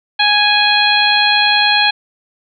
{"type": "harmonic tone", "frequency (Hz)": 830.6, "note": "G#5", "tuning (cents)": 0, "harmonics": [1, 2, 3, 4, 5], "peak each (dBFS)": [-16, -16, -16, -16, -16], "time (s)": [0.19, 1.91], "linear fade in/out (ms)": 10, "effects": []}